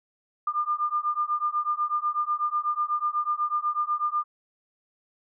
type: beating tone pair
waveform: sine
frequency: 1200 / 1208.1 Hz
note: D6 / D6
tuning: +37 / +49 cents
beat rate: 8.1 Hz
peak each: -27 dBFS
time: 0.47-4.24 s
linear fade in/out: 5 ms
effects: none